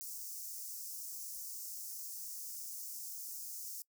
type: high-pass noise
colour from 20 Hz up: white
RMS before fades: -45 dBFS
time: 0.01-3.82 s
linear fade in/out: 0 ms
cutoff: 5200 Hz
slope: 48 dB/octave
effects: noise-tail reverb RT60 0.1 s tail -23 dB re dry